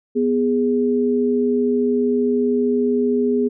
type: tone pair together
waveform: sine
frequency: 246.9 / 413.8 Hz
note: B3 / G#4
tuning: 0 / -6 cents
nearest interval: major sixth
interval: 894 cents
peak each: -18 dBFS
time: 0.15-3.49 s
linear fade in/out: 20 ms
effects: none